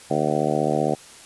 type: harmonic tone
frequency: 75.4 Hz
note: D2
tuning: 46 cents sharp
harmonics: 2 / 3 / 4 / 5 / 6 / 7 / 8 / 9 / 10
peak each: -28 / -28 / -28 / -28 / -28 / -28 / -28 / -28 / -28 dBFS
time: 0.1-0.95 s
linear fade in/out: 10 ms
effects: white hiss -45 dBFS RMS until 1.25 s + resampled to 24000 Hz